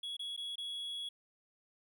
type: tone with dropouts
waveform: triangle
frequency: 3351 Hz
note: G#7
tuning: 15 cents sharp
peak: -37 dBFS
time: 0.03-1.09 s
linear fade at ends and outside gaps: 5 ms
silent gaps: 0.168-0.193 / 0.365-0.375 / 0.557-0.58 s
effects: none